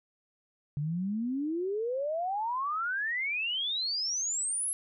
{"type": "exponential sweep", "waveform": "sine", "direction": "up", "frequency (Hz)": [140.9, 11175], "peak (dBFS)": -29, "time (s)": [0.77, 4.73], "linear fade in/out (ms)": 0, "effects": []}